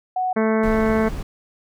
sine tone, 740 Hz, F#5, in tune, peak -19 dBFS, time 0.16-0.33 s, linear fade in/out 5 ms
harmonic tone, 220 Hz, A3, in tune, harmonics 1 / 2 / 3 / 4 / 5 / 6 / 7 / 8 / 9 / 10, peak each -19 / -21 / -25 / -31 / -30 / -35 / -32 / -37 / -36 / -37 dBFS, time 0.36-1.09 s, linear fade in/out 10 ms
brown noise, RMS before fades -28 dBFS, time 0.63-1.23 s, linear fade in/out 5 ms
effects none

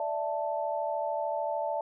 sine chord, D suspended second, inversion none, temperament just, 587.3 / 660.7 / 881 Hz, D5 / E5 / A5, 0 / +4 / +2 cents, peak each -33 dBFS, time 0-1.81 s, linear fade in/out 2 ms, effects none

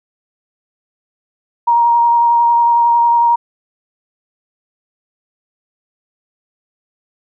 sine tone with vibrato, 941 Hz, A#5, 16 cents sharp, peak -8 dBFS, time 1.67-3.36 s, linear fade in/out 10 ms, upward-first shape sine, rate 11 Hz, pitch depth 12 cents each way, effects none

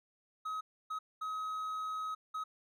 triangle tone bursts at uneven times, 1271 Hz, D#6, 36 cents sharp, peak -34 dBFS, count 4, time 0.45-0.61 / 0.9-0.99 / 1.21-2.15 / 2.34-2.44 s, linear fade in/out 10 ms, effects none

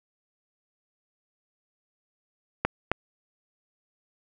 clicks, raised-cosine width 0.5 ms, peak -7 dBFS, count 2, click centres 2.65 / 2.916 s, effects none

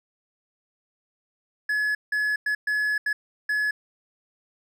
triangle tone bursts at uneven times, 1701 Hz, G#6, 41 cents sharp, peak -20 dBFS, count 6, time 1.69-1.95 / 2.12-2.36 / 2.46-2.55 / 2.67-2.98 / 3.06-3.13 / 3.49-3.71 s, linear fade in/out 5 ms, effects none

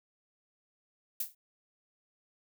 violet noise with exponential decay, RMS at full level -29 dBFS, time 1.2-1.35 s, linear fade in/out 5 ms, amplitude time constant 32 ms, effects none

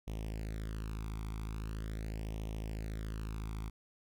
sawtooth tone with flanger, 53.9 Hz, A1, 35 cents flat, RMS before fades -40 dBFS, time 0.07-3.7 s, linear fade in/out 10 ms, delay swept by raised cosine 0.33 to 0.87 ms, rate 0.42 Hz, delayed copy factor +0.8, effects none

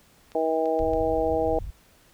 clicks, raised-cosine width 0.2 ms, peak -30 dBFS, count 4, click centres 0.319 / 0.657 / 0.791 / 0.935 s
harmonic tone, 160.3 Hz, E3, 48 cents flat, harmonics 2 / 3 / 4 / 5, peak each -30 / -25 / -26 / -29 dBFS, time 0.35-1.59 s, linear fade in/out 2 ms
pink low-pass noise, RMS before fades -34 dBFS, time 0.79-1.71 s, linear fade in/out 10 ms, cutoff 120 Hz, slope 24 dB/octave
effects pink hiss -58 dBFS RMS until 2.13 s

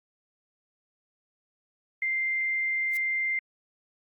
sine tone, 2093 Hz, C7, in tune, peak -25 dBFS, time 2.02-3.39 s, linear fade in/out 2 ms
blue noise with exponential growth, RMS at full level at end -36 dBFS, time 2.89-2.97 s, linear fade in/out 2 ms, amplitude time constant 17 ms
effects Opus 32 kbps

